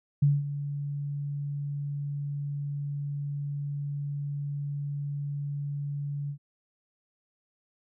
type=tone with ADSR envelope; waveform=sine; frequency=143.3 Hz; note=D3; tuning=42 cents flat; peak=-17 dBFS; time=0.22-6.38 s; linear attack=8 ms; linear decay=200 ms; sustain=-13 dB; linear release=83 ms; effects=none